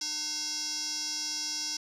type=tone with band-pass filter; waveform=square; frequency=302.8 Hz; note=D#4; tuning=47 cents flat; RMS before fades=-34 dBFS; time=0.01-1.77 s; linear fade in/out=5 ms; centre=5400 Hz; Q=7.4; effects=none